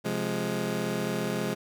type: chord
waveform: 20% pulse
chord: F minor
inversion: second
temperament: just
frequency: 130.96 / 174.61 / 209.5 Hz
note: C3 / F3 / Ab3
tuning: +2 / 0 / +15 cents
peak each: -30 / -28 / -26 dBFS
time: 0.04-1.55 s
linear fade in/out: 20 ms
effects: none